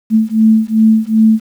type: beating tone pair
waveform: sine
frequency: 218.9 / 221.5 Hz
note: A3 / A3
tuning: -9 / +12 cents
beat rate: 2.6 Hz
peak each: -10 dBFS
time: 0.1-1.4 s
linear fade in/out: 50 ms
effects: 7-bit